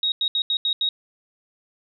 sine tone bursts at uneven times, 3777 Hz, A#7, 22 cents sharp, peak -19 dBFS, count 6, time 0.03-0.12 / 0.21-0.28 / 0.35-0.42 / 0.5-0.57 / 0.65-0.73 / 0.81-0.89 s, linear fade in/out 2 ms, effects none

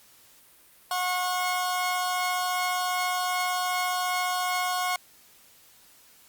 sawtooth tone pair together, 726.2 / 1088 Hz, F#5 / C#6, -33 / -33 cents, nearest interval perfect fifth, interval 700 cents, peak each -24 / -25 dBFS, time 0.91-4.96 s, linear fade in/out 2 ms, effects white hiss -56 dBFS RMS until 6.28 s + Opus 48 kbps

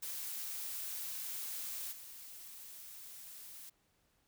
blue noise with level steps, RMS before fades -42 / -51 dBFS, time 0.02-3.7 s, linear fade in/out 10 ms, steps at 1.91 s, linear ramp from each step 20 ms, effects pink hiss -75 dBFS RMS until 4.27 s

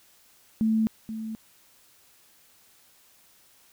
sine tone pair in turn, 220.7 / 220.7 Hz, A3 / A3, +5 / +5 cents, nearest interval unison, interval 0 cents, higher neither, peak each -20 / -31 dBFS, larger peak first, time 0.61-0.87 / 1.09-1.35 s, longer neither, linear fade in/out 0 ms, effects white hiss -59 dBFS RMS until 3.72 s

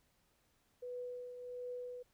sine tone with tremolo, 493.9 Hz, B4, in tune, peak -40 dBFS, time 0.82-2.03 s, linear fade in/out 10 ms, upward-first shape triangle, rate 1.4 Hz, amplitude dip 55%, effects pink hiss -75 dBFS RMS until 2.13 s

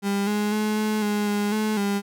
35% pulse tone with pitch steps, 199.9 / 208.6 / 213.3 / 214.5 / 207.8 / 205.8 / 215.2 / 201.1 Hz, G3 / G#3 / G#3 / A3 / G#3 / G#3 / A3 / G3, +34 / +8 / +46 / -44 / +1 / -16 / -38 / +44 cents, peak -20 dBFS, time 0.02-2.02 s, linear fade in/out 50 ms, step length 250 ms, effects none

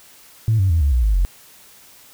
sine tone with pitch steps, 110.9 / 95.44 / 82.13 / 70.67 / 60.82 / 52.34 / 45.04 Hz, A2 / G2 / E2 / C#2 / B1 / G#1 / F#1, +14 / -46 / -6 / +34 / -26 / +14 / -46 cents, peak -12 dBFS, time 0.48-1.25 s, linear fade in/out 0 ms, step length 110 ms, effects tanh soft clip ceiling -9 dBFS + white hiss -47 dBFS RMS until 2.13 s

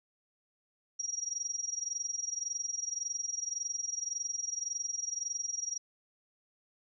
sine tone with amplitude modulation, 5690 Hz, F8, 31 cents sharp, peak -30 dBFS, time 0.99-5.78 s, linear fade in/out 10 ms, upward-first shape sine, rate 21.8 Hz, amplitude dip 85%, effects none

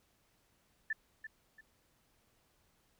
sine tone with echo, 1760 Hz, A6, in tune, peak -32 dBFS, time 0.9-0.93 s, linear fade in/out 5 ms, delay 340 ms, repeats 2, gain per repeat -10 dB, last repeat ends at 1.61 s, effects pink hiss -73 dBFS RMS until 2.99 s

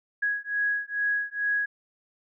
sine beating tone pair, 1661.2 / 1663.5 Hz, G#6 / G#6, 0 / +2 cents, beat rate 2.3 Hz, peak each -28 dBFS, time 0.22-1.66 s, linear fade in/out 10 ms, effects none

